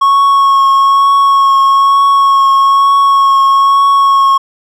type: tone with vibrato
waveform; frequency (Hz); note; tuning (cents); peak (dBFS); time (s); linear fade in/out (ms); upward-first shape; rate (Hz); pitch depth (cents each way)
triangle; 1100; C#6; -14; -3; 0.01-4.38; 10; triangle; 1.1; 17
effects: none